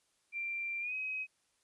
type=tone with pitch glide; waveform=sine; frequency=2364 to 2534 Hz; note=D7 to D#7; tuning=+11 to +31 cents; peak=-35 dBFS; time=0.32-1.27 s; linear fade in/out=50 ms; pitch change=+120 cents; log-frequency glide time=0.8-0.94 s; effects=white hiss -75 dBFS RMS until 1.63 s + resampled to 24000 Hz